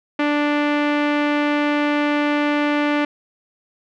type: tone with low-pass filter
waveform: sawtooth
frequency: 293.7 Hz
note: D4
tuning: in tune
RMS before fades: -19 dBFS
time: 0.19-3.05 s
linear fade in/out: 5 ms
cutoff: 2400 Hz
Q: 1.6
effects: none